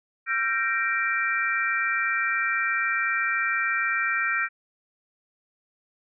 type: chord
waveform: sine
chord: G minor seventh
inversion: third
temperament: equal with one note detuned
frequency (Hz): 1361.9 / 1568 / 1864.7 / 2349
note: F6 / G6 / Bb6 / D7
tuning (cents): -44 / 0 / 0 / 0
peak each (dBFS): -28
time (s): 0.26-4.49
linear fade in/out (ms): 50
effects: none